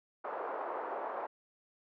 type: band-pass noise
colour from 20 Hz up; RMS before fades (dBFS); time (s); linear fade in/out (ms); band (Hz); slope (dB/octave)
white; -39; 0.24-1.27; 10; 400 to 1100; 24
effects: none